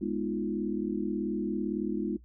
sine chord, F half-diminished seventh, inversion first, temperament equal, 207.7 / 246.9 / 311.1 / 349.2 Hz, Ab3 / Cb4 / Eb4 / F4, 0 / 0 / 0 / 0 cents, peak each -33 / -36 / -34 / -34 dBFS, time 0.01-2.17 s, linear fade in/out 10 ms, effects noise-tail reverb RT60 0.1 s tail -17 dB re dry + added 60 Hz sine -51 dBFS peak until 2.24 s

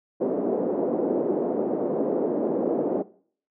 white band-pass noise, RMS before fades -25 dBFS, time 0.2-3.03 s, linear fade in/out 20 ms, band 240 to 510 Hz, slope 24 dB/octave, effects noise-tail reverb RT60 0.5 s tail -19 dB re dry

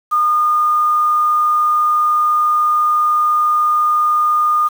sine tone with quantisation, 1219 Hz, D#6, 36 cents flat, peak -11 dBFS, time 0.11-4.69 s, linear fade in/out 20 ms, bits 6, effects none

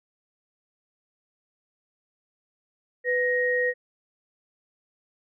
sine tone pair together, 496.7 / 1875.3 Hz, B4 / A#6, +10 / +10 cents, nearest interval octave + major seventh, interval 2300 cents, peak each -24 dBFS, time 3.04-3.74 s, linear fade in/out 50 ms, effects none

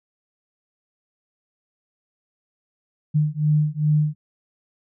sine beating tone pair, 150 / 152.5 Hz, D3 / D#3, +37 / -34 cents, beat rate 2.5 Hz, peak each -20 dBFS, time 3.14-4.15 s, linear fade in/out 20 ms, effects none

